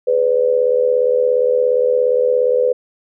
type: tone with amplitude modulation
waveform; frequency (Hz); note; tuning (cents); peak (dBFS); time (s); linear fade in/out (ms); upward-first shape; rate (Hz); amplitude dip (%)
sine; 500; B4; +21; -8; 0.07-2.73; 10; sine; 77.2; 80
effects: none